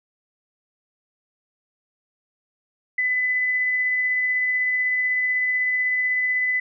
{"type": "tone with tremolo", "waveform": "sine", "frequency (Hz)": 2005, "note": "B6", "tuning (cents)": 26, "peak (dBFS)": -18, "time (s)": [2.98, 6.6], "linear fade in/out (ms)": 5, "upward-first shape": "triangle", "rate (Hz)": 16, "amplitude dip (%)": 25, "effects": []}